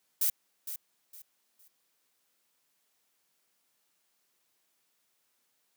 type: noise with echo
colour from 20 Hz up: violet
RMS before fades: -27 dBFS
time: 0.21-0.3 s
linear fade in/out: 5 ms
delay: 460 ms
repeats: 3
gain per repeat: -11 dB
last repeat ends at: 1.68 s
effects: white hiss -75 dBFS RMS until 5.76 s + high-pass 150 Hz 12 dB/octave